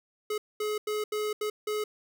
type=tone bursts at uneven times; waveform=square; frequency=423.9 Hz; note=G#4; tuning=35 cents sharp; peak=-29 dBFS; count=6; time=0.3-0.38 / 0.6-0.78 / 0.87-1.04 / 1.12-1.33 / 1.41-1.5 / 1.67-1.84 s; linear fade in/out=5 ms; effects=none